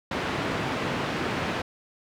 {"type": "band-pass noise", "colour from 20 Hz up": "pink", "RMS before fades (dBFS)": -29, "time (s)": [0.11, 1.62], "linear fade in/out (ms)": 5, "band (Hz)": [130, 2700], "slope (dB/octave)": 12, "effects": []}